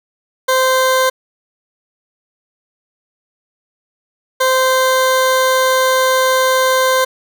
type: tone bursts at uneven times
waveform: 20% pulse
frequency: 519 Hz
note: C5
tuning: 14 cents flat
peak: -6 dBFS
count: 2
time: 0.48-1.1 / 4.4-7.05 s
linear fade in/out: 10 ms
effects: none